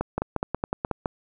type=two click trains; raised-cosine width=1 ms; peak=-11 / -11 dBFS; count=6 / 5; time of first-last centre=0.01-1.058 / 0.18-0.913 s; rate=4.77 / 5.46 Hz; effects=none